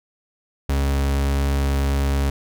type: tone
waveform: 40% pulse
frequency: 69.3 Hz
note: C#2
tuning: in tune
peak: -17 dBFS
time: 0.69-2.3 s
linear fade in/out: 5 ms
effects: none